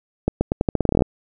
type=accelerating click train; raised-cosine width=2 ms; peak=-4 dBFS; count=15; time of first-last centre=0.28-1.022 s; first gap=130 ms; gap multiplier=0.84; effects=none